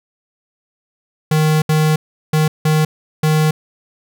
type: tone bursts at uneven times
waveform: square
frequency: 155.1 Hz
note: D#3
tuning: 5 cents flat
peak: -12 dBFS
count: 5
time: 1.31-1.62 / 1.69-1.96 / 2.33-2.48 / 2.65-2.85 / 3.23-3.51 s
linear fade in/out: 5 ms
effects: none